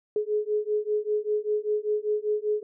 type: beating tone pair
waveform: sine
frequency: 420 / 425.1 Hz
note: G#4 / G#4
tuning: +19 / +40 cents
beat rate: 5.1 Hz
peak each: -27 dBFS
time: 0.16-2.63 s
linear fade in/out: 2 ms
effects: none